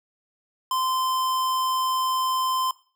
square tone, 1035 Hz, C6, 19 cents flat, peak -23 dBFS, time 0.71-2.71 s, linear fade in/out 2 ms, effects noise-tail reverb RT60 0.4 s tail -19 dB re dry

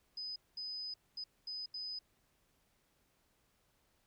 sine tone bursts at uneven times, 5010 Hz, D#8, 11 cents sharp, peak -40 dBFS, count 5, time 0.17-0.36 / 0.57-0.94 / 1.17-1.24 / 1.47-1.66 / 1.74-1.99 s, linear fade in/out 5 ms, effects pink hiss -75 dBFS RMS until 4.06 s

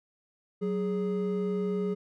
triangle tone pair together, 186.8 / 415.5 Hz, F#3 / G#4, +17 / +1 cents, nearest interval octave + major second, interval 1384 cents, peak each -28 dBFS, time 0.61-1.95 s, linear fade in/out 20 ms, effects none

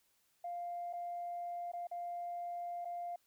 sine tone with dropouts, 698.5 Hz, F5, in tune, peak -38 dBFS, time 0.44-3.16 s, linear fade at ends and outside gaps 5 ms, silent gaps 0.929-0.934 / 1.718-1.734 / 1.871-1.913 / 2.848-2.853 s, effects tanh soft clip ceiling -34 dBFS + white hiss -75 dBFS RMS until 3.26 s

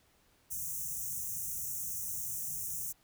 white band-stop noise, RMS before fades -38 dBFS, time 0.5-2.93 s, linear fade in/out 20 ms, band 180 to 5800 Hz, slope 96 dB/octave, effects pink hiss -68 dBFS RMS until 3.03 s

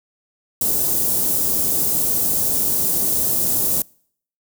white band-stop noise, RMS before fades -19 dBFS, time 0.61-3.82 s, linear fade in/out 2 ms, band 470 to 9300 Hz, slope 12 dB/octave, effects noise-tail reverb RT60 0.6 s tail -26 dB re dry + high-pass 60 Hz 12 dB/octave

